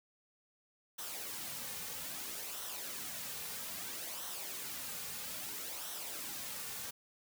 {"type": "noise with flanger", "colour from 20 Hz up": "white", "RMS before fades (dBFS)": -43, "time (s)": [0.98, 6.91], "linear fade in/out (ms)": 10, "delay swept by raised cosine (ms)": [0.42, 3.12], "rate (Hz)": 0.61, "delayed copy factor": -0.55, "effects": []}